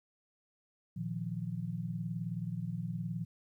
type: chord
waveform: sine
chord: Bb suspended fourth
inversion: none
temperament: equal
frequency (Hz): 116.54 / 155.56 / 174.61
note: Bb2 / Eb3 / F3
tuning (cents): 0 / 0 / 0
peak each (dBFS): -40 / -40 / -38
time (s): 0.96-3.25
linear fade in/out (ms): 10
effects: 12-bit